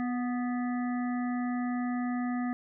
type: harmonic tone with a mistuned harmonic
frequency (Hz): 246.9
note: B3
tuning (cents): 0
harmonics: 1 / 3 / 5 / 7 / 8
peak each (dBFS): -29 / -39 / -43 / -46 / -47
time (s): 0-2.53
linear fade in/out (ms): 0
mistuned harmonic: 3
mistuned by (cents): -24
effects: none